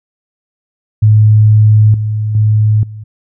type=tone with level steps; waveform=sine; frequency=107.3 Hz; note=A2; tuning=43 cents flat; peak=-3 / -12 / -6 / -24 dBFS; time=1.02-3.04 s; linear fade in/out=10 ms; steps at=1.94 / 2.35 / 2.83 s; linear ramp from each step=2 ms; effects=none